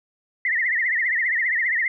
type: tone with vibrato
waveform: sine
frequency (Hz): 1943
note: B6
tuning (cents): -29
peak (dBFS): -19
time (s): 0.45-1.88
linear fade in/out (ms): 2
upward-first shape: triangle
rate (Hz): 15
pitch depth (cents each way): 170
effects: none